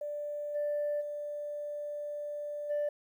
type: tone with level steps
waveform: sine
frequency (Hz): 588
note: D5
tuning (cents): +2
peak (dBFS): -34 / -28 / -35 / -27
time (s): 0.01-2.89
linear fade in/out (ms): 5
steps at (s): 0.54 / 1 / 2.69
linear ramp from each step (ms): 20
effects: tanh soft clip ceiling -27 dBFS + 11-bit